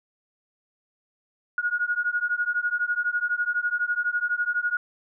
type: beating tone pair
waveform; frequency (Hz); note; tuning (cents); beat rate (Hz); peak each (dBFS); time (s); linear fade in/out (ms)
sine; 1438 / 1450; F#6 / F#6; -50 / -35; 12; -26; 1.58-4.77; 2
effects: none